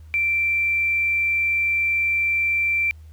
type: tone with quantisation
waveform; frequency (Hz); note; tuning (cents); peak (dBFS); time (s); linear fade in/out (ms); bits
sine; 2349; D7; 0; -18; 0.14-2.91; 0; 8
effects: added 78 Hz sine -40 dBFS peak until 3.12 s + pink hiss -62 dBFS RMS until 3.12 s